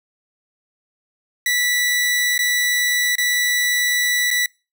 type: tone with dropouts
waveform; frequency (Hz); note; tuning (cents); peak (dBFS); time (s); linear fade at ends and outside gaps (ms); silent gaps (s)
sawtooth; 1963; B6; -11; -13; 1.46-4.46; 2; 2.379-2.39 / 3.155-3.182 / 4.305-4.311
effects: noise-tail reverb RT60 0.3 s tail -25 dB re dry